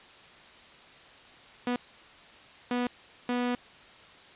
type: tone bursts at uneven times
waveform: sawtooth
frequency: 245.2 Hz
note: B3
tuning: 12 cents flat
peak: -23 dBFS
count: 3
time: 1.67-1.76 / 2.71-2.87 / 3.29-3.55 s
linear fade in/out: 2 ms
effects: white hiss -52 dBFS RMS until 4.35 s + resampled to 8000 Hz